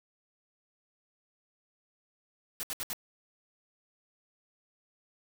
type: noise bursts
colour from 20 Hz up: white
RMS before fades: -36 dBFS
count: 4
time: 2.6-2.931 s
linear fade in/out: 0 ms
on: 31 ms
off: 69 ms
effects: none